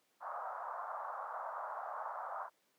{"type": "band-pass noise", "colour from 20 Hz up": "white", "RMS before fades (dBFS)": -43, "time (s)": [0.2, 2.5], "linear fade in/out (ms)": 50, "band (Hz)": [610, 1300], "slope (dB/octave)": 48, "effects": ["pink hiss -75 dBFS RMS until 2.78 s", "high-pass 300 Hz 12 dB/octave"]}